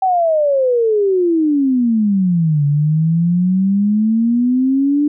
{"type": "exponential two-way sweep", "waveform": "sine", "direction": "down then up", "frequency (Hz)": [771, 142.5, 297.5], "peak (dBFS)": -11, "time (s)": [0.02, 5.08], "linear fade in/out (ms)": 5, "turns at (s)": 2.65, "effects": []}